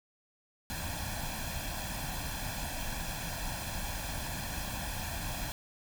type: noise with comb filter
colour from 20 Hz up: pink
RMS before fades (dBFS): -37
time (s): 0.7-5.52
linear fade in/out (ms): 0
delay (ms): 1.2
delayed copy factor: +0.75
effects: none

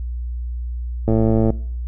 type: click train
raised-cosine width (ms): 2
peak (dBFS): -5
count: 48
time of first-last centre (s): 1.08-1.503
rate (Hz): 111
effects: noise-tail reverb RT60 0.6 s tail -22 dB re dry + added 60 Hz sine -23 dBFS peak until 1.87 s

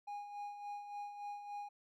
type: tone with tremolo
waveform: triangle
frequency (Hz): 820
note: G#5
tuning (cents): -22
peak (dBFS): -39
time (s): 0.07-1.69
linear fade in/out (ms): 10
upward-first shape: sine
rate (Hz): 3.5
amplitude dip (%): 55
effects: none

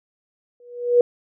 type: tone with exponential growth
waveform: sine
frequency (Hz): 484.5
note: B4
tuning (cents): -33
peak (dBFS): -8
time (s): 0.6-1.01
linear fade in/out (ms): 2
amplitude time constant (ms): 88
effects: none

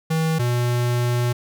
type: tone pair in turn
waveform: square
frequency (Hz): 160.6 / 121.5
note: E3 / B2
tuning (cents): -45 / -28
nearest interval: perfect fourth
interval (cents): 483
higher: first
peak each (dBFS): -19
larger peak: neither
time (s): 0.1-0.39 / 0.39-1.33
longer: second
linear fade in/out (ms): 10
effects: none

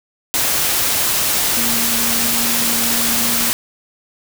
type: tone in noise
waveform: sine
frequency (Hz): 233.1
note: A#3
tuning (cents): 0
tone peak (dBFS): -25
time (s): 1.57-3.5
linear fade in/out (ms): 0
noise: white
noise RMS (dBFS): -17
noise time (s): 0.34-3.53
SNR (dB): -11
effects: none

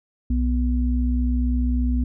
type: tone pair together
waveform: sine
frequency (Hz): 61.73 / 246.9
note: B1 / B3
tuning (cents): 0 / 0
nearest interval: 2 octaves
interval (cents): 2400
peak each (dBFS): -19 / -24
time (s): 0.3-2.04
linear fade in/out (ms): 5
effects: none

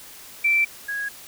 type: tone pair in turn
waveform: sine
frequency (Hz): 2338 / 1654.4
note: D7 / G#6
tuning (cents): -8 / -7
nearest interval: tritone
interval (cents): 599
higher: first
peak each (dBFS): -16 / -25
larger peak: first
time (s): 0.44-0.65 / 0.88-1.09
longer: neither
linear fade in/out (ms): 10
effects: white hiss -43 dBFS RMS until 1.27 s

